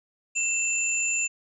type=tone pair together; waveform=sine; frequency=2673 / 7136 Hz; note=E7 / A8; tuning=+23 / +23 cents; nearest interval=octave + perfect fourth; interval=1700 cents; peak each=-26 dBFS; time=0.35-1.28 s; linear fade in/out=20 ms; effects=none